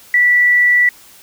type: tone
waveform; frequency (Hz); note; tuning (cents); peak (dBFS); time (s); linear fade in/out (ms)
sine; 1959; B6; -15; -8; 0.14-0.89; 2
effects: white hiss -43 dBFS RMS until 1.22 s